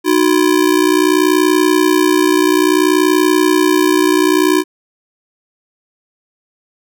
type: ring-modulated tone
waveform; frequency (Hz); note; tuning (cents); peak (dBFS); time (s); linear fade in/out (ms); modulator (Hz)
square; 337.3; E4; +40; -7; 0.04-4.64; 50; 30.3
effects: none